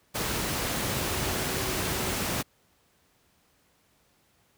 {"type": "tone in noise", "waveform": "sine", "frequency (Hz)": 376.4, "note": "F#4", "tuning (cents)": 30, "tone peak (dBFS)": -39, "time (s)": [0.95, 2.13], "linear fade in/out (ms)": 20, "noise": "pink", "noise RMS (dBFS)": -29, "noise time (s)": [0.14, 2.43], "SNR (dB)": -13, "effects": ["pink hiss -66 dBFS RMS until 4.57 s", "high-pass 60 Hz 12 dB/octave"]}